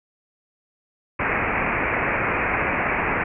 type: low-pass noise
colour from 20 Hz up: white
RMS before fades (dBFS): -23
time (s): 1.19-3.24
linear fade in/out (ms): 10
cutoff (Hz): 2500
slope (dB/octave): 96
effects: none